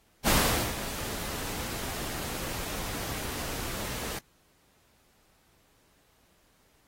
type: noise with ADSR envelope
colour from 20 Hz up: pink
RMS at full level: -23 dBFS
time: 0.24-4.19 s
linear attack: 41 ms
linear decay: 450 ms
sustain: -13 dB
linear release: 5 ms
effects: pink hiss -66 dBFS RMS until 6.87 s + AAC 48 kbps